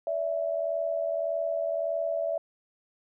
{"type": "tone pair together", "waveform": "sine", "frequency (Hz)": [578.3, 660], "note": ["D5", "E5"], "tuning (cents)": [-27, 2], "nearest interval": "major second", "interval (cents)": 229, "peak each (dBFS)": [-31, -28], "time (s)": [0.07, 2.38], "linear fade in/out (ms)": 2, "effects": []}